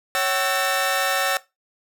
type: tone cluster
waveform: sawtooth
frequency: 553 / 759 / 1323 / 1811 Hz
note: C#5 / F#5 / E6 / A6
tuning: -4 / +44 / +6 / +49 cents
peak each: -22 dBFS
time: 0.15-1.37 s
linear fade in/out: 0 ms
effects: noise-tail reverb RT60 0.2 s tail -17 dB re dry